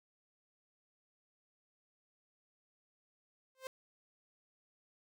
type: tone with exponential growth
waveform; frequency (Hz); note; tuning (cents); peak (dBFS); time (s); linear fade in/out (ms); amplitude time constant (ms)
sawtooth; 523.3; C5; 0; -34; 3.55-3.67; 1; 24
effects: none